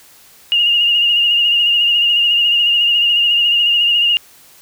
sine tone with vibrato, 2839 Hz, F7, 28 cents sharp, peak -10 dBFS, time 0.52-4.17 s, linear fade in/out 0 ms, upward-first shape triangle, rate 14 Hz, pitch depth 43 cents each way, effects white hiss -45 dBFS RMS until 4.61 s

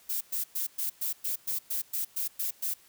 violet noise bursts, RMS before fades -31 dBFS, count 12, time 0.09-2.74 s, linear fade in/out 10 ms, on 120 ms, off 110 ms, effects white hiss -59 dBFS RMS until 2.88 s

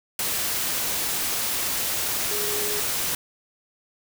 sine tone in noise, 416.6 Hz, G#4, 5 cents sharp, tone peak -31 dBFS, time 2.31-2.8 s, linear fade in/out 2 ms, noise white, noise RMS -26 dBFS, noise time 0.19-3.15 s, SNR -8 dB, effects none

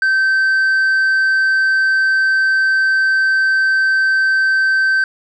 sine tone with tanh clipping, 1550 Hz, G6, 20 cents flat, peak -12 dBFS, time 0.02-5.04 s, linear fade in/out 2 ms, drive 3 dB, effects none

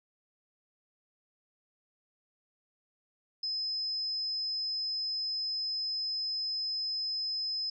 sine tone, 5100 Hz, D#8, 42 cents sharp, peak -31 dBFS, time 3.43-7.7 s, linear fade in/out 5 ms, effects none

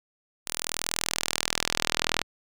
sawtooth tone with band-pass filter sweep, 40.71 Hz, E1, 21 cents flat, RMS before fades -30 dBFS, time 0.46-2.23 s, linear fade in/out 20 ms, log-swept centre 10000 to 3500 Hz, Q 0.83, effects none

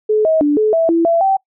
sine tone with pitch steps, 428.7 / 637 / 293 / 430 / 657 / 333.6 / 671 / 774 Hz, A4 / D#5 / D4 / A4 / E5 / E4 / E5 / G5, -45 / +41 / -4 / -40 / -6 / +21 / +31 / -22 cents, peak -10 dBFS, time 0.09-1.37 s, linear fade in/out 10 ms, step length 160 ms, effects noise-tail reverb RT60 0.1 s tail -24 dB re dry

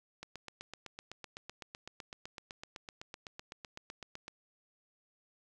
click train, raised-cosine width 0.2 ms, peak -27 dBFS, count 33, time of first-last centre 0.23-4.281 s, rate 7.9 Hz, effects none

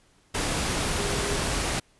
sine tone in noise, 405.2 Hz, G#4, 43 cents flat, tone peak -32 dBFS, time 0.98-1.37 s, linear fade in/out 10 ms, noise pink, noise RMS -27 dBFS, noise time 0.34-1.8 s, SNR -8 dB, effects pink hiss -62 dBFS RMS until 1.99 s + resampled to 24000 Hz

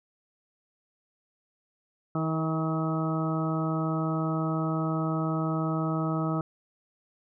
harmonic tone with a mistuned harmonic, 159.9 Hz, D#3, 48 cents sharp, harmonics 1 / 2 / 3 / 4 / 5 / 6 / 7 / 8, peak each -28 / -31 / -40 / -36 / -40 / -45 / -41 / -35 dBFS, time 2.15-6.41 s, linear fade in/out 2 ms, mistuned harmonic 3, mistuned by -21 cents, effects none

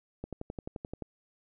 click train, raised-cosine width 2 ms, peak -24 dBFS, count 10, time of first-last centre 0.24-1.023 s, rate 11.5 Hz, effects none

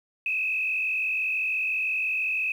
sine tone with frequency modulation, 2559 Hz, D#7, 48 cents sharp, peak -24 dBFS, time 0.26-2.52 s, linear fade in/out 2 ms, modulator 45.9 Hz, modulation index 1.7, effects 9-bit

